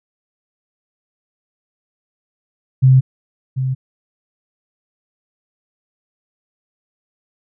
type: tone with echo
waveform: sine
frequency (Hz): 130.81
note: C3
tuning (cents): 0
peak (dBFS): -6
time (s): 2.82-3.01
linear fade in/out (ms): 20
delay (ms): 740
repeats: 1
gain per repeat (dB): -10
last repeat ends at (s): 3.75
effects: none